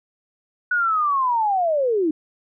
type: linear sweep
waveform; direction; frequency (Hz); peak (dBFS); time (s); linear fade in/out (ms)
sine; down; 1480 to 295.4; -17; 0.71-2.11; 5
effects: none